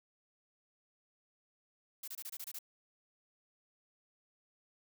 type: noise bursts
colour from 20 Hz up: blue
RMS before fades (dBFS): -44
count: 8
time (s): 2.03-2.589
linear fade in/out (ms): 5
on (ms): 48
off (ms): 25
effects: none